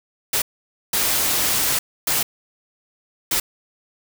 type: noise bursts at uneven times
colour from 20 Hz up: white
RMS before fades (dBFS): -20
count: 4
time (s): 0.33-0.42 / 0.93-1.79 / 2.07-2.23 / 3.31-3.4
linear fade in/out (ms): 5
effects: none